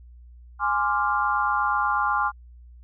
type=chord; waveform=sine; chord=D half-diminished seventh; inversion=second; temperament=equal; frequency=830.6 / 1046.5 / 1174.7 / 1396.9 Hz; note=Ab5 / C6 / D6 / F6; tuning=0 / 0 / 0 / 0 cents; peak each=-26 dBFS; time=0.59-2.32 s; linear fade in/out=50 ms; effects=added 60 Hz sine -44 dBFS peak until 2.83 s